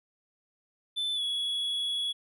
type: tone with pitch glide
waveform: triangle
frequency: 3520 to 3367 Hz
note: A7 to G#7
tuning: 0 to +23 cents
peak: -27 dBFS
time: 0.96-2.13 s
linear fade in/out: 20 ms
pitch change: -77 cents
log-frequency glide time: 1.14-1.22 s
effects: none